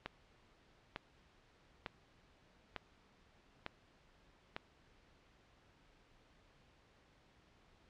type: click train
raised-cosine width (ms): 0.3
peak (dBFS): -24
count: 6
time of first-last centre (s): 0.06-4.565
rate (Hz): 1.11
effects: pink hiss -68 dBFS RMS until 7.89 s + low-pass 4000 Hz 12 dB/octave